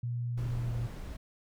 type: tone with pitch glide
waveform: sine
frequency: 120.1 to 117.36 Hz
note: B2 to A#2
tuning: -48 to +12 cents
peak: -31 dBFS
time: 0.03-0.87 s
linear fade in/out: 5 ms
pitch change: -40 cents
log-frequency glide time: 0.67-0.73 s
type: noise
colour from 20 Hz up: brown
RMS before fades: -40 dBFS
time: 0.37-1.17 s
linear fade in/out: 10 ms
effects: none